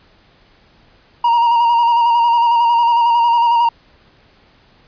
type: tone with vibrato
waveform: triangle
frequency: 940 Hz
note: A#5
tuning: 14 cents sharp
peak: -8 dBFS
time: 1.24-3.69 s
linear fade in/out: 5 ms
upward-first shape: square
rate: 11 Hz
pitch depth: 25 cents each way
effects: pink hiss -51 dBFS RMS until 4.87 s + resampled to 11025 Hz